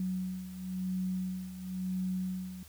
sine beating tone pair, 185 / 185.97 Hz, F#3 / F#3, 0 / +9 cents, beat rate 0.97 Hz, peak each -34 / -39 dBFS, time 0-2.63 s, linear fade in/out 2 ms, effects added 78 Hz sine -54 dBFS peak until 2.68 s + white hiss -57 dBFS RMS until 2.68 s

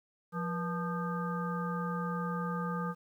harmonic tone with a mistuned harmonic, 174.4 Hz, F3, 2 cents flat, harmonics 1 / 3 / 5 / 7 / 9, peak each -34 / -41 / -44 / -38 / -45 dBFS, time 0.32-2.95 s, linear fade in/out 50 ms, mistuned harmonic 3, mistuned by -130 cents, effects 11-bit

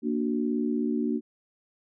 sine chord, Bb augmented, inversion none, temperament equal, 233.1 / 293.7 / 370 Hz, Bb3 / D4 / F#4, 0 / 0 / 0 cents, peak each -27 / -29 / -32 dBFS, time 0.02-1.21 s, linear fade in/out 50 ms, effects none

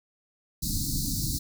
pink band-stop noise, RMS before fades -29 dBFS, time 0.62-1.39 s, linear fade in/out 10 ms, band 310 to 4000 Hz, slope 96 dB/octave, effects none

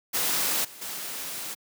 white noise with level steps, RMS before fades -26 / -45 / -35 dBFS, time 0.13-1.55 s, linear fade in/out 20 ms, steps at 0.64 / 0.81 s, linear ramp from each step 10 ms, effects high-pass 150 Hz 12 dB/octave

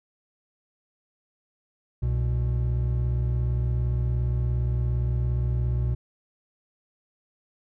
triangle tone pair together, 64.2 / 121.5 Hz, C2 / B2, -32 / -28 cents, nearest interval major seventh, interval 1104 cents, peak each -23 dBFS, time 2.02-5.95 s, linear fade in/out 10 ms, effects none

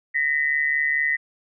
sine tone pair together, 1855.5 / 2000 Hz, A#6 / B6, -9 / +21 cents, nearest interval minor second, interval 130 cents, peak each -22 dBFS, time 0.14-1.17 s, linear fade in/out 20 ms, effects none

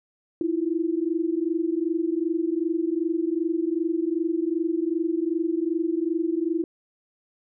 sine tone pair together, 320.2 / 342.8 Hz, D#4 / F4, +50 / -32 cents, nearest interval minor second, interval 118 cents, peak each -25 dBFS, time 0.41-6.64 s, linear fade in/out 2 ms, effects none

